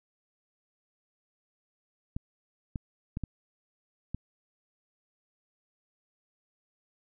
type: clicks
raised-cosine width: 5 ms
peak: -21 dBFS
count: 5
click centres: 2.165 / 2.758 / 3.171 / 3.237 / 4.146 s
effects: none